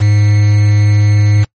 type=tone with quantisation; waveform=triangle; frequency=104 Hz; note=G#2; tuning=3 cents sharp; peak=-4 dBFS; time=0-1.45 s; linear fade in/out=20 ms; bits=4; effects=noise-tail reverb RT60 0.1 s tail -23 dB re dry + MP3 32 kbps